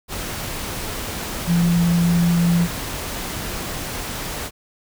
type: tone in noise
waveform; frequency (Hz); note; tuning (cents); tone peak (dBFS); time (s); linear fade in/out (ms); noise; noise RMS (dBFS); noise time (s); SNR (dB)
sine; 171.6; F3; -30; -14; 1.46-2.68; 50; pink; -28; 0.08-4.51; +11
effects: none